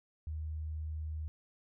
sine tone, 77.78 Hz, D#2, in tune, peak -36 dBFS, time 0.27-1.28 s, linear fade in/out 0 ms, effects none

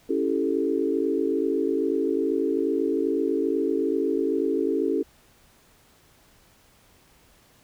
sine chord, A dominant seventh, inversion first, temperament equal, 277.2 / 329.6 / 392 / 440 Hz, C#4 / E4 / G4 / A4, 0 / 0 / 0 / 0 cents, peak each -27 dBFS, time 0.09-5.03 s, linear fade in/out 10 ms, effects pink hiss -58 dBFS RMS until 7.63 s

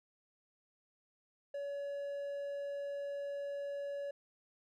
triangle tone, 566 Hz, C#5, 36 cents sharp, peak -36 dBFS, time 1.54-4.11 s, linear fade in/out 5 ms, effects none

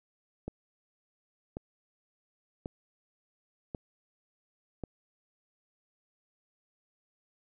click train, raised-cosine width 2 ms, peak -23 dBFS, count 5, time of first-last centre 0.48-4.837 s, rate 0.918 Hz, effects none

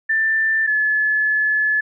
sine tone pair in turn, 1776 / 1719.5 Hz, A6 / A6, +16 / -40 cents, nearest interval minor second, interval 56 cents, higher first, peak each -15 dBFS, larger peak neither, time 0.09-0.67 / 0.67-1.81 s, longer second, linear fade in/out 10 ms, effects none

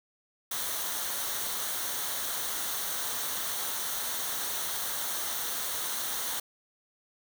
white noise with comb filter, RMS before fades -33 dBFS, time 0.51-6.4 s, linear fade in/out 5 ms, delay 0.4 ms, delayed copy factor -0.55, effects none

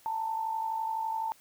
sine tone with amplitude modulation, 891 Hz, A5, 22 cents sharp, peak -27 dBFS, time 0.06-1.32 s, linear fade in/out 0 ms, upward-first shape sine, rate 51.9 Hz, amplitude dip 55%, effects white hiss -60 dBFS RMS until 1.4 s

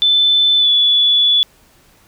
sine tone with pitch glide, 3520 to 3434 Hz, A7 to A7, 0 to -43 cents, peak -9 dBFS, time 0.02-1.43 s, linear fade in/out 0 ms, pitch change -43 cents, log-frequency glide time 0.58-0.69 s, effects pink hiss -51 dBFS RMS until 2.07 s

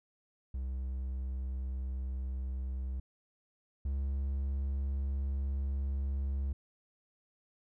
triangle tone pair in turn, 64.9 / 68.42 Hz, C2 / C#2, -13 / -22 cents, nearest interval minor second, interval 91 cents, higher second, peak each -32 / -29 dBFS, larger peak second, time 0.54-3 / 3.85-6.53 s, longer second, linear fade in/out 5 ms, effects none

